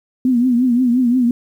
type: tone with vibrato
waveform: sine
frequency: 246.9 Hz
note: B3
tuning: in tune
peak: -11 dBFS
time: 0.25-1.31 s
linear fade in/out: 2 ms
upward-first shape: triangle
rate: 5.7 Hz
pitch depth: 110 cents each way
effects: 8-bit